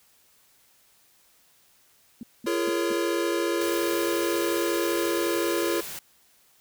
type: tone bursts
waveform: sine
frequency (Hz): 233.1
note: A#3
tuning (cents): 0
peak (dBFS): -33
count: 4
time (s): 2.21-2.924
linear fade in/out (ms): 2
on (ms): 21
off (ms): 210
type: chord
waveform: square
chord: Bb minor seventh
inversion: second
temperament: equal with one note detuned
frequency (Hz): 340.9 / 415.3 / 466.2 / 554.4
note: F4 / Ab4 / Bb4 / Db5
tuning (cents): -42 / 0 / 0 / 0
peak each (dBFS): -27 / -32 / -32 / -33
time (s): 2.46-5.81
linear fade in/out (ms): 10
type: noise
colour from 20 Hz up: white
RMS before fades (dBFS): -37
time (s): 3.61-5.99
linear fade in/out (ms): 2
effects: white hiss -61 dBFS RMS until 6.6 s

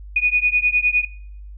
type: beating tone pair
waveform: sine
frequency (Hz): 2465 / 2474.8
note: D#7 / D#7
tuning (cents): -17 / -10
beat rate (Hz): 9.8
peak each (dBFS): -17 / -19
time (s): 0.16-1.05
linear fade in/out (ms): 5
effects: noise-tail reverb RT60 0.6 s tail -21 dB re dry + added 50 Hz sine -34 dBFS peak until 1.57 s

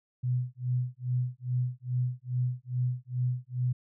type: tone with tremolo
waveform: sine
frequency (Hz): 125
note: B2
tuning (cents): +21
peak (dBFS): -24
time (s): 0.23-3.73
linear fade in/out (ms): 10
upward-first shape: sine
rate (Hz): 2.4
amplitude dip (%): 100
effects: none

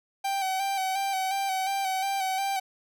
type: tone with vibrato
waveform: 45% pulse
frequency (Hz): 772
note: G5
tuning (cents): -27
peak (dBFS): -26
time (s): 0.24-2.6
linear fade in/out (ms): 10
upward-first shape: square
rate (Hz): 2.8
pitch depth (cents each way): 33
effects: none

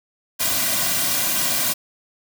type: noise with comb filter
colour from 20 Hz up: white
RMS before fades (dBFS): -21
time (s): 0.39-1.74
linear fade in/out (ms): 20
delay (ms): 2.3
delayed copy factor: -0.85
effects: none

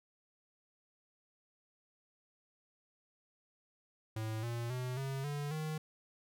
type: tone with pitch steps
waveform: square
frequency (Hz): 110 / 117.9 / 126.36 / 135.43 / 145.15 / 155.56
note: A2 / A#2 / B2 / C#3 / D3 / D#3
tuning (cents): 0 / +20 / +40 / -40 / -20 / 0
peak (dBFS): -37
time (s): 4.16-5.78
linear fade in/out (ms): 5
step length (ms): 270
effects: none

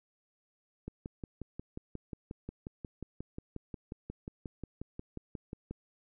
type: click train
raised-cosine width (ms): 3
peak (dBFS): -27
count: 28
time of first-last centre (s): 0.88-5.71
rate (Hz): 5.59
effects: none

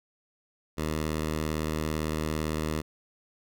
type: tone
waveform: 10% pulse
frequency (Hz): 77.78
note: D#2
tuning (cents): 0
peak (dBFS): -20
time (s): 0.77-2.82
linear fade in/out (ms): 20
effects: none

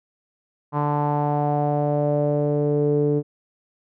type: tone with low-pass filter sweep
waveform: sawtooth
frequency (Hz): 146.83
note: D3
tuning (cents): 0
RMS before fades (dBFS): -21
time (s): 0.72-3.23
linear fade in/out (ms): 50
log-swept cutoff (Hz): 1000 to 400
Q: 5
effects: none

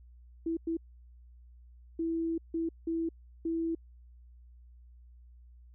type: tone bursts at uneven times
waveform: sine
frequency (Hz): 329.6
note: E4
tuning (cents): 0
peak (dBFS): -29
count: 6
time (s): 0.46-0.57 / 0.67-0.77 / 1.99-2.38 / 2.54-2.69 / 2.87-3.09 / 3.45-3.75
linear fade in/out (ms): 5
effects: added 60 Hz sine -52 dBFS peak until 5.74 s

